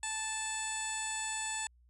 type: tone with low-pass filter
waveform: 15% pulse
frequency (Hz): 877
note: A5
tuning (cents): -6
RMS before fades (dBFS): -37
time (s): 0.03-1.67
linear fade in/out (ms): 2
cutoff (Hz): 7700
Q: 7.7
effects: added 60 Hz sine -61 dBFS peak until 1.89 s